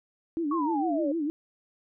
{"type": "tone with vibrato", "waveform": "sine", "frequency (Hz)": 311.1, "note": "D#4", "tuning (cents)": 0, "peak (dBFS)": -26, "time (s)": [0.37, 1.3], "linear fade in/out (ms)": 0, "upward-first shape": "sine", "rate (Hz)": 6.6, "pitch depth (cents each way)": 150}
{"type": "exponential sweep", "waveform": "sine", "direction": "down", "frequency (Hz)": [1136, 536], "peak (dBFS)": -28, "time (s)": [0.51, 1.12], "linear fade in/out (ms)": 5}
{"effects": []}